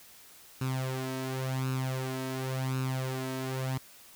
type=tone with flanger; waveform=sawtooth; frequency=130.81 Hz; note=C3; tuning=in tune; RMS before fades=-33 dBFS; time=0.61-3.78 s; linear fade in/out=5 ms; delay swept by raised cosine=0.75 to 3.15 ms; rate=0.92 Hz; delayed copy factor=+0.7; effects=white hiss -54 dBFS RMS until 4.15 s